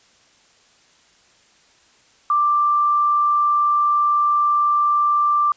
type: tone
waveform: sine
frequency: 1179 Hz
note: D6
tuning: 6 cents sharp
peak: -14 dBFS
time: 2.3-5.52 s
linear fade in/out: 2 ms
effects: white hiss -55 dBFS RMS until 5.56 s + resampled to 16000 Hz